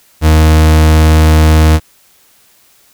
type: tone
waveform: 40% pulse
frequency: 78.3 Hz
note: D#2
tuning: 11 cents sharp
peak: -3 dBFS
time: 0.21-1.8 s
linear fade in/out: 50 ms
effects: white hiss -48 dBFS RMS until 2.93 s